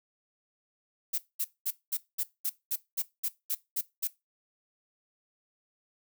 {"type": "noise bursts", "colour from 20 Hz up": "violet", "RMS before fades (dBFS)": -30, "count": 12, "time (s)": [1.13, 4.076], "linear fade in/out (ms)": 10, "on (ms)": 53, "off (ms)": 210, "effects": ["noise-tail reverb RT60 0.2 s tail -18 dB re dry"]}